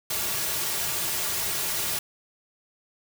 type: noise with comb filter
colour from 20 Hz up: white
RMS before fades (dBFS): -28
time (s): 0.1-1.99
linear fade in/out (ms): 5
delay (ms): 3.9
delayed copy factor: -0.65
effects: none